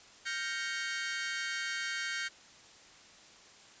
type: chord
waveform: sawtooth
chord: G half-diminished seventh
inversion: third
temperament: equal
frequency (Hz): 1396.9 / 1568 / 1864.7 / 2217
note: F6 / G6 / Bb6 / Db7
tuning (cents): 0 / 0 / 0 / 0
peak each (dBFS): -39 / -34 / -36 / -37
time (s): 0.25-2.29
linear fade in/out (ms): 20
effects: white hiss -56 dBFS RMS until 3.8 s + resampled to 16000 Hz